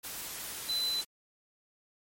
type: tone in noise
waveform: sine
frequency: 4020 Hz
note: B7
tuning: 30 cents sharp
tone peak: -29 dBFS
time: 0.68-1.02 s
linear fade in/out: 20 ms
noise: white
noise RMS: -40 dBFS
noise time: 0.03-1.05 s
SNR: +8 dB
effects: MP3 64 kbps